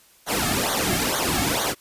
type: noise with flanger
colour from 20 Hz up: pink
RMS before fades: -23 dBFS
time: 0.26-1.75 s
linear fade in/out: 50 ms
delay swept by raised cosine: 0.38 to 2.08 ms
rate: 2.2 Hz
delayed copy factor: -0.9
effects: white hiss -55 dBFS RMS until 1.8 s + resampled to 32000 Hz